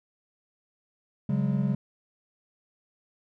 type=chord; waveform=triangle; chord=C# suspended fourth; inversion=none; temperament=equal with one note detuned; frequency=138.59 / 185 / 204.3 Hz; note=C#3 / F#3 / G#3; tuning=0 / 0 / -28 cents; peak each=-25 / -27 / -26 dBFS; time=1.29-1.75 s; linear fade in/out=5 ms; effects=none

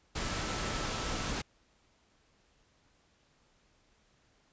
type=tone in noise; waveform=sine; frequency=1318.5 Hz; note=E6; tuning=in tune; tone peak=-45 dBFS; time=0.21-1.29 s; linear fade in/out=10 ms; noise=pink; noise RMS=-35 dBFS; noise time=0.15-1.42 s; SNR=-13 dB; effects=pink hiss -69 dBFS RMS until 4.52 s + resampled to 16000 Hz

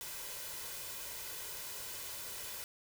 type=noise with comb filter; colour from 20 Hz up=white; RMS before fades=-44 dBFS; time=0.01-2.64 s; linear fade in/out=0 ms; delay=2 ms; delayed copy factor=+0.55; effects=none

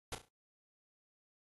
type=noise with echo; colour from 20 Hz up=pink; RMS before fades=-40 dBFS; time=0.12-0.15 s; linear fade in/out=2 ms; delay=34 ms; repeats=4; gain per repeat=-9 dB; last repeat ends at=0.286 s; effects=AAC 32 kbps

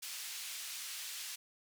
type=band-pass noise; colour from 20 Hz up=pink; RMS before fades=-44 dBFS; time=0.02-1.36 s; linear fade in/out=10 ms; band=2800 to 15000 Hz; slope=12 dB/octave; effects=none

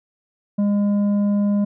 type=tone with tanh clipping; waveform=sine; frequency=203.9 Hz; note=G#3; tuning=32 cents flat; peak=-17 dBFS; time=0.58-1.65 s; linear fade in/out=10 ms; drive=7 dB; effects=none

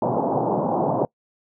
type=band-pass noise; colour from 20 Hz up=white; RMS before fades=-22 dBFS; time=0.02-1.05 s; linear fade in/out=2 ms; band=120 to 900 Hz; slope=48 dB/octave; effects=noise-tail reverb RT60 0.1 s tail -24 dB re dry

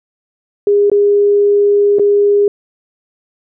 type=tone with dropouts; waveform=sine; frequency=407.8 Hz; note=G#4; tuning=32 cents flat; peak=-7 dBFS; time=0.67-2.48 s; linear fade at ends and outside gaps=2 ms; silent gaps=0.899-0.916 / 1.986-1.995 s; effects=none

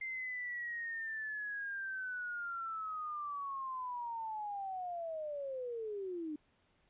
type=linear sweep; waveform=sine; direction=down; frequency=2093 to 293.7 Hz; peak=-38 dBFS; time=0.01-6.36 s; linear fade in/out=5 ms; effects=pink hiss -73 dBFS RMS until 6.89 s + resampled to 8000 Hz

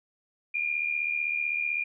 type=tone with amplitude modulation; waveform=sine; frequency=2415 Hz; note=D7; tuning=48 cents sharp; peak=-23 dBFS; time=0.54-1.84 s; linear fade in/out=10 ms; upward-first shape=sine; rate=75.8 Hz; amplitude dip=70%; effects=none

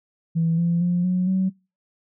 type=tone with pitch steps; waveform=sine; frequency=164.81 / 170.43 / 176.23 / 182.24 / 188.44 Hz; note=E3 / F3 / F3 / F#3 / F#3; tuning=0 / -42 / +16 / -26 / +32 cents; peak=-17 dBFS; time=0.35-1.5 s; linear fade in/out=20 ms; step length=230 ms; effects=noise-tail reverb RT60 0.3 s tail -26 dB re dry + tanh soft clip ceiling -13 dBFS

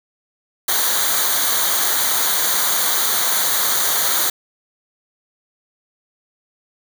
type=noise with comb filter; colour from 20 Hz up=white; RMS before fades=-18 dBFS; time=0.68-4.3 s; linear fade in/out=5 ms; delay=0.38 ms; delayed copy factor=-0.75; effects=none

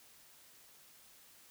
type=silence; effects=white hiss -61 dBFS RMS until 1.5 s

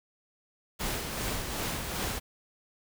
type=noise with tremolo; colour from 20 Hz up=pink; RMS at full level=-32 dBFS; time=0.79-2.2 s; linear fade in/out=20 ms; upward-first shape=sine; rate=2.6 Hz; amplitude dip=40%; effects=none

